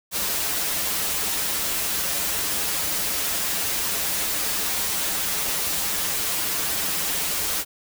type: noise with comb filter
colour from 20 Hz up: white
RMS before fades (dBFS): -25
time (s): 0.11-7.65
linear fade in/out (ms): 50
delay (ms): 8.1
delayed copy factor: -0.8
effects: none